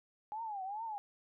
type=tone with vibrato; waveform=sine; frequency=829 Hz; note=G#5; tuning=3 cents flat; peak=-38 dBFS; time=0.32-0.98 s; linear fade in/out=0 ms; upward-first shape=triangle; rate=2.4 Hz; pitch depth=200 cents each way; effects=none